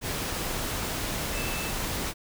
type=tone in noise; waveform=sine; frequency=2637 Hz; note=E7; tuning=in tune; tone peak=-37 dBFS; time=1.32-1.73 s; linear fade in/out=50 ms; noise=pink; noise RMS=-31 dBFS; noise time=0.01-2.14 s; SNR=-9 dB; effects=none